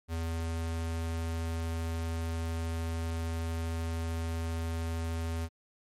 square tone, 82.41 Hz, E2, in tune, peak -32 dBFS, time 0.08-5.49 s, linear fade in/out 50 ms, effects MP3 64 kbps

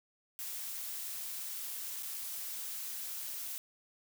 blue noise with dropouts, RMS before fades -41 dBFS, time 0.39-3.58 s, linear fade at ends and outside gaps 0 ms, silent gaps 2.025-2.031 s, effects none

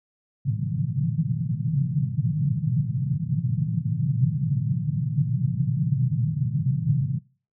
pink band-pass noise, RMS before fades -24 dBFS, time 0.45-7.19 s, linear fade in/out 20 ms, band 120 to 160 Hz, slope 48 dB/octave, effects noise-tail reverb RT60 0.4 s tail -22 dB re dry

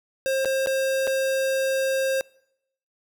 square tone with dropouts, 533 Hz, C5, 32 cents sharp, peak -22 dBFS, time 0.26-2.21 s, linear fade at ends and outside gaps 0 ms, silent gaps 0.448-0.456 / 0.661-0.671 / 1.07-1.075 s, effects noise-tail reverb RT60 0.8 s tail -25 dB re dry

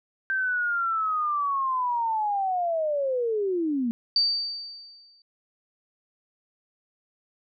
sine linear sweep, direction down, 1568 to 224.4 Hz, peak -23 dBFS, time 0.3-3.91 s, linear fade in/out 0 ms
sine tone with exponential decay, 4619 Hz, D8, 30 cents flat, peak -17 dBFS, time 4.16-5.22 s, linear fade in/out 2 ms, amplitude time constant 230 ms
effects none

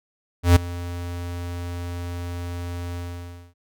square tone with ADSR envelope, 87.31 Hz, F2, in tune, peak -9 dBFS, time 0.43-3.54 s, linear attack 130 ms, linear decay 9 ms, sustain -20 dB, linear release 580 ms, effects none

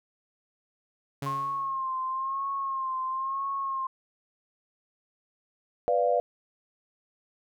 sawtooth tone with exponential decay, 139.7 Hz, C#3, 14 cents sharp, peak -27 dBFS, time 1.22-1.87 s, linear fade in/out 5 ms, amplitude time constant 140 ms
sine tone with vibrato, 1070 Hz, C6, 38 cents sharp, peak -28 dBFS, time 1.26-3.87 s, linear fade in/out 5 ms, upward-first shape sine, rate 1 Hz, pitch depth 48 cents each way
sine chord, B diminished, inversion none, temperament equal, 493.9 / 587.3 / 698.5 Hz, B4 / D5 / F5, 0 / 0 / 0 cents, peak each -26 dBFS, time 5.88-6.2 s, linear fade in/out 0 ms
effects none

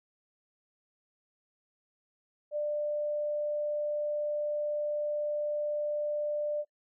sine tone, 594 Hz, D5, 20 cents sharp, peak -29 dBFS, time 2.51-6.65 s, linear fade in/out 50 ms, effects noise-tail reverb RT60 0.1 s tail -26 dB re dry

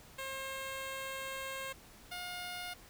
10% pulse tone pair in turn, 535 / 714.1 Hz, C5 / F5, +38 / +38 cents, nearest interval perfect fourth, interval 500 cents, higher second, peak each -31 / -32 dBFS, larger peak first, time 0.18-1.73 / 2.11-2.74 s, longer first, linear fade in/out 10 ms, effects pink hiss -57 dBFS RMS until 2.89 s

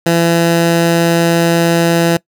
15% pulse tone, 168.4 Hz, E3, 37 cents sharp, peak -3 dBFS, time 0.06-2.17 s, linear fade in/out 5 ms, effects noise-tail reverb RT60 0.1 s tail -22 dB re dry

